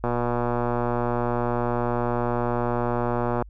click train, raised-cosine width 1 ms, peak -11 dBFS, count 407, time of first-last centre 0.04-3.423 s, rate 120 Hz, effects added 50 Hz sine -41 dBFS peak until 3.49 s

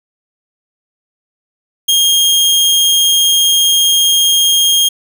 sawtooth tone, 3235 Hz, G#7, 46 cents flat, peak -5 dBFS, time 1.88-4.89 s, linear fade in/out 10 ms, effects 7-bit

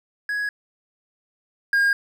triangle tone pair in turn, 1668 / 1620.5 Hz, G#6 / G#6, +7 / -43 cents, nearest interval minor second, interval 50 cents, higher first, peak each -21 / -14 dBFS, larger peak second, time 0.29-0.49 / 1.73-1.93 s, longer neither, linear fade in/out 2 ms, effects none

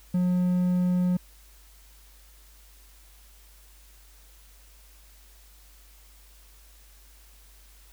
triangle tone, 180 Hz, F#3, 47 cents flat, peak -19 dBFS, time 0.14-1.17 s, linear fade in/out 5 ms, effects added 50 Hz sine -52 dBFS peak until 7.92 s + white hiss -57 dBFS RMS until 7.92 s

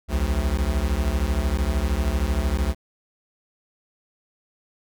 square beating tone pair, 60 / 73 Hz, B1 / D2, -49 / -10 cents, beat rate 13 Hz, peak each -24 dBFS, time 0.08-2.75 s, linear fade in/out 50 ms, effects none

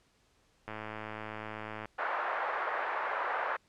click train, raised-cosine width 0.5 ms, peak -25 dBFS, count 128, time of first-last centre 0.68-1.856 s, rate 108 Hz
white band-pass noise, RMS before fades -34 dBFS, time 1.98-3.57 s, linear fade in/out 10 ms, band 530 to 1600 Hz, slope 24 dB/octave
effects pink hiss -69 dBFS RMS until 3.68 s + low-pass 8000 Hz 12 dB/octave

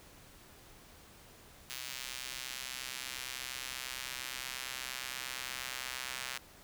square tone with high-pass filter sweep, 64.3 Hz, C2, 30 cents flat, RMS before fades -42 dBFS, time 1.7-6.38 s, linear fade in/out 0 ms, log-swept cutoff 2800 to 1800 Hz, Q 0.82, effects pink hiss -57 dBFS RMS until 6.63 s

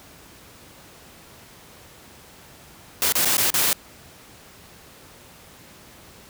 white noise with dropouts, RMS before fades -20 dBFS, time 3.02-3.73 s, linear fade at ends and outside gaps 1 ms, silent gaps 3.123-3.153 / 3.249-3.255 / 3.37-3.38 / 3.503-3.54 s, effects pink hiss -47 dBFS RMS until 6.29 s + high-pass 60 Hz 12 dB/octave

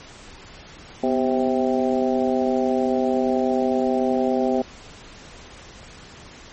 harmonic tone with a mistuned harmonic, 130.81 Hz, C3, in tune, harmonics 2 / 3 / 4 / 5 / 6, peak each -22 / -24 / -25 / -26 / -27 dBFS, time 1.03-4.62 s, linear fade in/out 5 ms, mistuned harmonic 2, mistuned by -75 cents, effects pink hiss -43 dBFS RMS until 6.52 s + MP3 32 kbps

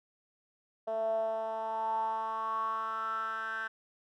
10% pulse tone with band-pass filter sweep, 221.9 Hz, A3, 15 cents sharp, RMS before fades -34 dBFS, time 0.87-3.68 s, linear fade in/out 10 ms, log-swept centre 610 to 1600 Hz, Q 8.2, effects none

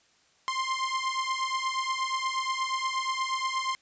sawtooth beating tone pair, 1046.5 / 1054.9 Hz, C6 / C6, 0 / +14 cents, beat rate 8.4 Hz, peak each -27 / -27 dBFS, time 0.48-3.75 s, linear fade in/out 0 ms, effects white hiss -64 dBFS RMS until 3.81 s + resampled to 16000 Hz

